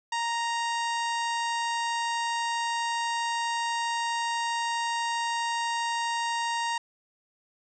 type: harmonic tone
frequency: 932.3 Hz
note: A#5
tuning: in tune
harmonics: 1 / 2 / 3 / 4 / 5 / 6 / 7 / 8 / 9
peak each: -28 / -34 / -38 / -40 / -42 / -44 / -45 / -46 / -47 dBFS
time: 0.12-6.78 s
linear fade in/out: 5 ms
effects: none